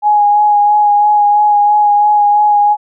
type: tone with vibrato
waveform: sine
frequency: 830.6 Hz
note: G#5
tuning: in tune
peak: -6 dBFS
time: 0.02-2.77 s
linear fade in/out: 50 ms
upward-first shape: sine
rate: 3 Hz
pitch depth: 18 cents each way
effects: none